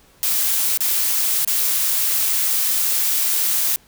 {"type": "noise with dropouts", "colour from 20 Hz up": "blue", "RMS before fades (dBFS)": -19, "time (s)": [0.23, 3.76], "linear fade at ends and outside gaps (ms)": 0, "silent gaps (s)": [[0.774, 0.806], [1.448, 1.475]], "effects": ["pink hiss -53 dBFS RMS until 3.87 s"]}